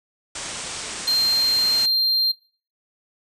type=low-pass noise; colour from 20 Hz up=white; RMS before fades=-32 dBFS; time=0.35-1.86 s; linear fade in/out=5 ms; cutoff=9200 Hz; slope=96 dB/octave
type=tone; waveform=triangle; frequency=4180 Hz; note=C8; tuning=2 cents flat; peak=-16 dBFS; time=1.07-2.32 s; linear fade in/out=10 ms
effects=noise-tail reverb RT60 0.4 s tail -20 dB re dry